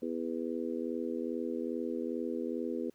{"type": "harmonic tone", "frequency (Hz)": 82.41, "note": "E2", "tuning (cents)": 0, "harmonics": [3, 4, 5, 6], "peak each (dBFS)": [-37, -38, -39, -40], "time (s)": [0.02, 2.9], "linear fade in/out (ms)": 5, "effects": ["pink hiss -70 dBFS RMS until 2.94 s"]}